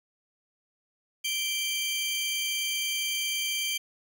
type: tone pair together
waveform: sawtooth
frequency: 2349 / 3142 Hz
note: D7 / G7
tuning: 0 / +3 cents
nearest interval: perfect fourth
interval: 503 cents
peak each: -28 / -27 dBFS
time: 1.24-3.78 s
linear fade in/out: 10 ms
effects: none